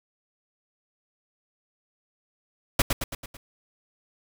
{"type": "noise with echo", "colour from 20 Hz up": "pink", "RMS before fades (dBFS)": -19, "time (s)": [2.79, 2.82], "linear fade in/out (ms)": 5, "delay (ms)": 110, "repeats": 5, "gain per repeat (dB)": -5, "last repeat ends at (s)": 3.37, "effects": []}